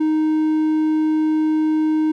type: tone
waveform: triangle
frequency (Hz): 311.1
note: D#4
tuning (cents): 0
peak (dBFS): -13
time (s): 0-2.12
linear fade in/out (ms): 10
effects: none